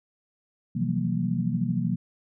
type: tone cluster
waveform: sine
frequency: 126.7 / 164 / 176.5 / 190.2 / 232.9 Hz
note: B2 / E3 / F3 / F#3 / A#3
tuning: +45 / -9 / +19 / +48 / -1 cents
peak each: -30 dBFS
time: 0.75-1.96 s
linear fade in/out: 10 ms
effects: none